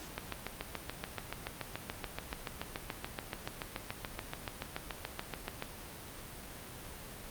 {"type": "click train", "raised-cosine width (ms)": 0.3, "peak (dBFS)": -20, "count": 39, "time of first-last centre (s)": [0.18, 5.624], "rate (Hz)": 6.98, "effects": ["pink hiss -47 dBFS RMS until 7.3 s", "Opus 48 kbps"]}